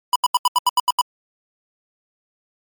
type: tone bursts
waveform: square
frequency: 987.8 Hz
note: B5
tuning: in tune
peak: -13 dBFS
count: 9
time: 0.13-1.013 s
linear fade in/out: 2 ms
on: 27 ms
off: 80 ms
effects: MP3 96 kbps